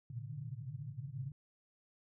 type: band-pass noise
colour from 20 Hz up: pink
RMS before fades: -44 dBFS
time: 0.1-1.32 s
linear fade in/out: 2 ms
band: 110 to 150 Hz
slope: 96 dB/octave
effects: none